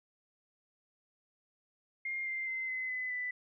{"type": "tone with pitch steps", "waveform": "sine", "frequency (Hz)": [2121, 2094, 2068, 2042, 2016, 1990.4], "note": ["C7", "C7", "C7", "C7", "B6", "B6"], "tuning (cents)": [23, 1, -21, -43, 35, 13], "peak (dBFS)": -34, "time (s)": [2.05, 3.31], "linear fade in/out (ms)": 5, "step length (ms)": 210, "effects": []}